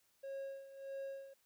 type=tone with tremolo; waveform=triangle; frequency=545 Hz; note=C#5; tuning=29 cents flat; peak=-39 dBFS; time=0.23-1.34 s; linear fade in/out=10 ms; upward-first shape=sine; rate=1.6 Hz; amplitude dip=75%; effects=white hiss -75 dBFS RMS until 1.45 s